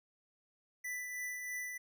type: tone with tremolo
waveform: square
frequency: 1985 Hz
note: B6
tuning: 8 cents sharp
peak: -38 dBFS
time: 0.84-1.78 s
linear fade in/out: 10 ms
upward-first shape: triangle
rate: 3.1 Hz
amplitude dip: 40%
effects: none